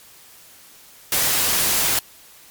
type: noise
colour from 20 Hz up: white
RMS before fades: -19 dBFS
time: 1.12-1.99 s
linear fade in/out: 2 ms
effects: white hiss -47 dBFS RMS until 2.5 s + MP3 96 kbps